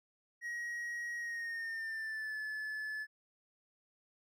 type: tone with pitch glide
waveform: triangle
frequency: 1896 to 1728.6 Hz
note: A#6 to A6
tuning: +29 to -31 cents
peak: -36 dBFS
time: 0.41-3.07 s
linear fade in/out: 50 ms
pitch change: -160 cents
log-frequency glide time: 1.16-2.38 s
effects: none